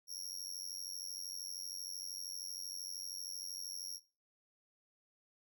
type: tone with amplitude modulation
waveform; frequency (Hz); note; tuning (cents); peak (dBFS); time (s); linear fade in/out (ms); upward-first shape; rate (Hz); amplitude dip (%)
sawtooth; 5588; F8; 0; -36; 0.07-4; 50; sine; 92.9; 95
effects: noise-tail reverb RT60 0.3 s tail -17 dB re dry